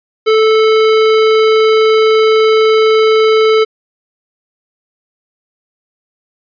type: tone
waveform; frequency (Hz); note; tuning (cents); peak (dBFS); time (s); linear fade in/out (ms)
square; 438.1; A4; -7; -7; 0.26-3.65; 20
effects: resampled to 11025 Hz